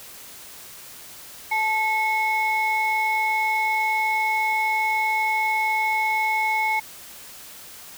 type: tone pair together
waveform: sine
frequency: 872 / 2186 Hz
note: A5 / C#7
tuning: -16 / -25 cents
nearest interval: octave + major third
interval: 1591 cents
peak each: -21 dBFS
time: 1.51-6.8 s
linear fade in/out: 10 ms
effects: tanh soft clip ceiling -15 dBFS + white hiss -42 dBFS RMS until 7.97 s